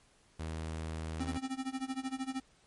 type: tone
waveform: sawtooth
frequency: 80 Hz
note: D#2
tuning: 49 cents sharp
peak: -33 dBFS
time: 0.39-1.38 s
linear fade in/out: 10 ms
type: tone with tremolo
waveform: square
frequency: 263.6 Hz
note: C4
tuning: 13 cents sharp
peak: -33 dBFS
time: 1.2-2.4 s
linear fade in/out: 2 ms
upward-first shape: sine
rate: 13 Hz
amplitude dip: 90%
effects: pink hiss -66 dBFS RMS until 2.66 s + MP3 48 kbps